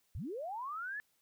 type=linear sweep; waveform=sine; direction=up; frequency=55.3 to 1760 Hz; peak=-38 dBFS; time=0.15-1 s; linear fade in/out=0 ms; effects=white hiss -75 dBFS RMS until 1.21 s